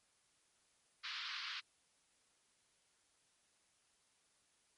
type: band-pass noise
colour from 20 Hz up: white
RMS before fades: -45 dBFS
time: 1.03-1.61 s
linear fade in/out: 20 ms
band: 1100 to 4700 Hz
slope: 48 dB/octave
effects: white hiss -75 dBFS RMS until 4.77 s + MP3 48 kbps